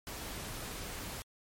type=noise; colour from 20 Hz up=pink; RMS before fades=-42 dBFS; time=0.07-1.22 s; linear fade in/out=0 ms; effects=MP3 64 kbps